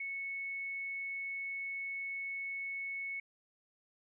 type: tone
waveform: sine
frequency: 2207 Hz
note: C#7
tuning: 8 cents flat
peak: -37 dBFS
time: 0-3.2 s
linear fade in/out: 5 ms
effects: none